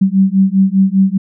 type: beating tone pair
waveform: sine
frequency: 190 / 195 Hz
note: F#3 / G3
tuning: +46 / -9 cents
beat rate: 5 Hz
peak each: -11 dBFS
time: 0.01-1.18 s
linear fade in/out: 10 ms
effects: none